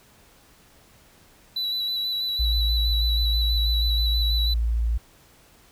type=tone with vibrato; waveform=triangle; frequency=3951 Hz; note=B7; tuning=in tune; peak=-23 dBFS; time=1.56-4.54 s; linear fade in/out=5 ms; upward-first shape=square; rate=6.2 Hz; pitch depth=17 cents each way
type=tone; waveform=sine; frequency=57 Hz; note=A#1; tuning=38 cents flat; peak=-20 dBFS; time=2.39-4.98 s; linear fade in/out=10 ms
effects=pink hiss -55 dBFS RMS until 5.71 s